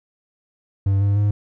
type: tone with pitch steps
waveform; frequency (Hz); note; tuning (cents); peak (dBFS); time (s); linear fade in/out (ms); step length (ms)
triangle; 98.1 / 100.51 / 102.98; G2 / G2 / G#2; +2 / +44 / -14; -13; 0.86-1.31; 5; 150
effects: none